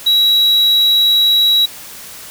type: tone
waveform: triangle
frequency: 3880 Hz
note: B7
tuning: 31 cents flat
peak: -7 dBFS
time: 0.06-1.66 s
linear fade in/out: 10 ms
effects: white hiss -33 dBFS RMS until 2.3 s